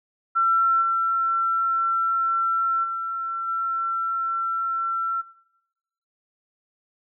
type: tone with level steps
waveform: sine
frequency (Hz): 1349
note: E6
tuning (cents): +40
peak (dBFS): -17 / -20 / -26 / -23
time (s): 0.35-5.22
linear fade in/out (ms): 20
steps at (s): 0.81 / 2.83 / 3.47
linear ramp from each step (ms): 20
effects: noise-tail reverb RT60 0.9 s tail -19 dB re dry